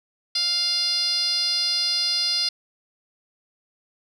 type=tone with band-pass filter; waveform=10% pulse; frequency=700 Hz; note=F5; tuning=4 cents sharp; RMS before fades=-23 dBFS; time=0.35-2.49 s; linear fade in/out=5 ms; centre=4700 Hz; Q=9.7; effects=none